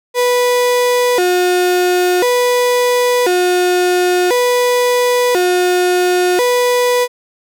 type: tone with vibrato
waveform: 35% pulse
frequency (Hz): 420.8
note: G#4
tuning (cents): +23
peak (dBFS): -9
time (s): 0.14-7.08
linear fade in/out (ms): 50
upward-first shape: square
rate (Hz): 0.48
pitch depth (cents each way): 270
effects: none